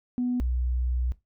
sine tone pair in turn, 246.9 / 61.87 Hz, B3 / B1, 0 / +4 cents, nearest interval 2 octaves, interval 2396 cents, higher first, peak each -23 dBFS, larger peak neither, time 0.18-0.4 / 0.4-1.12 s, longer second, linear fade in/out 0 ms, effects noise-tail reverb RT60 0.2 s tail -18 dB re dry + tanh soft clip ceiling -19 dBFS

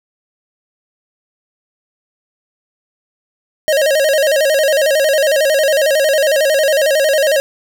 square tone with vibrato, 584 Hz, D5, 10 cents flat, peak -11 dBFS, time 3.68-7.4 s, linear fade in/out 0 ms, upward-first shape square, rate 11 Hz, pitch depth 110 cents each way, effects none

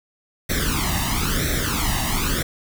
pink noise with flanger, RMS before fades -22 dBFS, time 0.49-2.43 s, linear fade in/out 10 ms, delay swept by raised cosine 0.51 to 1.07 ms, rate 1 Hz, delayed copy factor +0.85, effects none

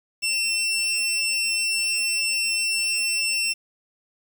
20% pulse tone, 2699 Hz, E7, 40 cents sharp, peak -17 dBFS, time 0.22-3.54 s, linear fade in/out 20 ms, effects 8-bit

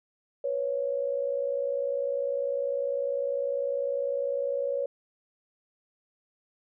sine tone pair together, 493.9 / 553.9 Hz, B4 / C#5, 0 / -1 cents, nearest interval major second, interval 199 cents, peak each -31 / -28 dBFS, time 0.44-4.86 s, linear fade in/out 5 ms, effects none

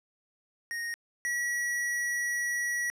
square tone pair in turn, 1864.7 / 1928.2 Hz, A#6 / B6, 0 / -42 cents, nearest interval minor second, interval 58 cents, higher second, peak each -33 / -29 dBFS, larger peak second, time 0.71-0.94 / 1.25-2.9 s, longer second, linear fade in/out 0 ms, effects low-pass 12000 Hz 12 dB/octave

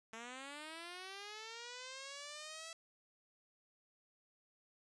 5% pulse linear sweep, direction up, 220.7 to 661 Hz, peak -36 dBFS, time 0.13-2.73 s, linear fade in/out 2 ms, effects resampled to 22050 Hz

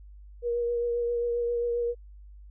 sine tone with vibrato, 475.7 Hz, A#4, 35 cents sharp, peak -25 dBFS, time 0.42-1.95 s, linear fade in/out 50 ms, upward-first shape triangle, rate 7.5 Hz, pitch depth 21 cents each way, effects added 50 Hz sine -45 dBFS peak until 2.5 s

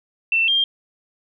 sine tone pair in turn, 2682 / 3198 Hz, E7 / G7, +29 / +34 cents, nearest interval minor third, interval 305 cents, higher second, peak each -15 dBFS, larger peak neither, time 0.32-0.48 / 0.48-0.64 s, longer neither, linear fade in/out 2 ms, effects none

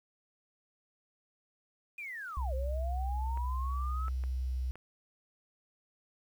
sine linear two-way sweep, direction down then up, 2477 to 514 to 1317 Hz, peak -39 dBFS, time 1.98-4.09 s, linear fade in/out 5 ms, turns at 2.54 s
sine tone with vibrato, 64.1 Hz, C2, 35 cents flat, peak -31 dBFS, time 2.37-4.71 s, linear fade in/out 0 ms, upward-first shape triangle, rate 0.77 Hz, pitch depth 13 cents each way
clicks, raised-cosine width 0.5 ms, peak -34 dBFS, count 4, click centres 3.374 / 4.082 / 4.238 / 4.756 s
effects 10-bit

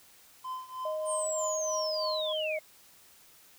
triangle tone with tremolo, 1027 Hz, C6, 33 cents flat, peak -31 dBFS, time 0.44-2.33 s, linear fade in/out 10 ms, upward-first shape triangle, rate 3.2 Hz, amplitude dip 90%
sine tone, 622.3 Hz, D#5, in tune, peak -31 dBFS, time 0.85-2.59 s, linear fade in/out 5 ms
sine linear sweep, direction down, 8840 to 2092 Hz, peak -33 dBFS, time 1.05-2.6 s, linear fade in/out 50 ms
effects white hiss -58 dBFS RMS until 3.58 s

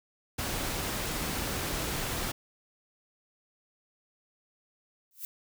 pink noise, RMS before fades -33 dBFS, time 0.38-2.32 s, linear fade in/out 10 ms
violet noise with exponential growth, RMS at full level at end -34 dBFS, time 5.11-5.25 s, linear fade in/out 1 ms, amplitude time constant 30 ms
effects none

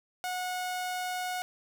sawtooth tone, 730 Hz, F#5, 24 cents flat, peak -28 dBFS, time 0.24-1.42 s, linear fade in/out 0 ms, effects none

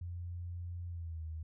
sine tone with pitch glide, 87.31 to 79.6 Hz, F2 to D#2, 0 to +40 cents, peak -39 dBFS, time 0.01-1.43 s, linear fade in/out 5 ms, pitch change -160 cents, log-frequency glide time 0.87-1.23 s, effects none

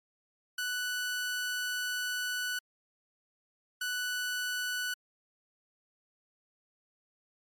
sawtooth tone pair in turn, 1485 / 1485 Hz, F#6 / F#6, +6 / +6 cents, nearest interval unison, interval 0 cents, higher neither, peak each -28 dBFS, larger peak neither, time 0.58-2.59 / 3.81-4.94 s, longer first, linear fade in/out 5 ms, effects MP3 64 kbps

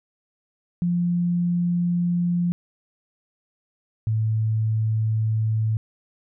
sine tone pair in turn, 174.61 / 110 Hz, F3 / A2, 0 / 0 cents, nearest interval minor sixth, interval 800 cents, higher first, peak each -19 dBFS, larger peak neither, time 0.82-2.52 / 4.07-5.77 s, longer neither, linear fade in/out 0 ms, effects none

